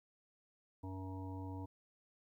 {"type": "harmonic tone", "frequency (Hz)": 94.5, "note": "F#2", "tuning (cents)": 37, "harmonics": [1, 3, 5, 7, 9, 10], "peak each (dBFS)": [-44, -47, -56, -59, -58, -54], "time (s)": [0.83, 1.66], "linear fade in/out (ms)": 10, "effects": ["13-bit"]}